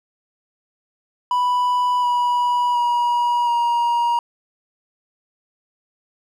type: tone with pitch steps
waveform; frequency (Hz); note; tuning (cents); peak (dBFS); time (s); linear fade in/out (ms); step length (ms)
triangle; 987.8 / 974.2 / 960.8 / 947.6; B5 / B5 / B5 / A#5; 0 / -24 / -48 / +28; -14; 1.31-4.19; 2; 720
effects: none